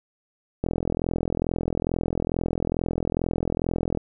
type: click train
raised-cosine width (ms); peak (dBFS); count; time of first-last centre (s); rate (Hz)
2; -11; 142; 0.64-3.973; 42.3
effects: none